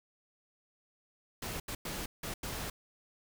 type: noise bursts at uneven times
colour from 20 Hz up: pink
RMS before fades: -39 dBFS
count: 5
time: 1.42-1.6 / 1.68-1.75 / 1.85-2.06 / 2.23-2.34 / 2.43-2.7 s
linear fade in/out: 5 ms
effects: none